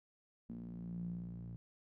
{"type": "tone with band-pass filter sweep", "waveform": "sawtooth", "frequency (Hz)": 58.27, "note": "A#1", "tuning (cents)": 0, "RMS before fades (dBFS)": -45, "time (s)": [0.49, 1.56], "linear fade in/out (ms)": 0, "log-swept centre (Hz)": [220, 140], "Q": 8.3, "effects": []}